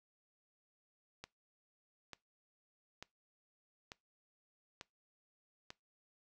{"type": "click train", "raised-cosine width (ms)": 0.2, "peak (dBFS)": -29, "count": 6, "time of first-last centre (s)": [1.24, 5.704], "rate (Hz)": 1.12, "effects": ["noise-tail reverb RT60 0.2 s tail -22 dB re dry"]}